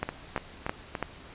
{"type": "two click trains", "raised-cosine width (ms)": 0.5, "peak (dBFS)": [-16, -13], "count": [4, 4], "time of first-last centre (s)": [[0.09, 0.952], [0.03, 1.027]], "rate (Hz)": [3.48, 3.01], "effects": ["pink hiss -48 dBFS RMS until 1.34 s", "resampled to 8000 Hz"]}